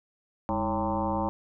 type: tone with frequency modulation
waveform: sine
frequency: 554.4 Hz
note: C#5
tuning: in tune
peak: -25 dBFS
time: 0.49-1.29 s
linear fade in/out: 0 ms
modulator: 117 Hz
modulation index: 4
effects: none